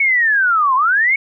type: linear two-way sweep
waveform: sine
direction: down then up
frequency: 2235 to 1000 to 2235 Hz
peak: -11 dBFS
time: 0-1.16 s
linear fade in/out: 5 ms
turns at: 0.75 s
effects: none